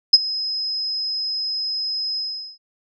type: tone with ADSR envelope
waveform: sine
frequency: 5090 Hz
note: D#8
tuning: 39 cents sharp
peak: -3 dBFS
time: 0.13-2.58 s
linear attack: 9 ms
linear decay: 32 ms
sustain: -19 dB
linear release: 410 ms
effects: none